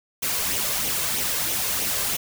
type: noise with flanger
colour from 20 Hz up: white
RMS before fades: -25 dBFS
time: 0.22-2.17 s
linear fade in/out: 10 ms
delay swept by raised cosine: 0.32 to 1.92 ms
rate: 3.1 Hz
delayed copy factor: +0.5
effects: none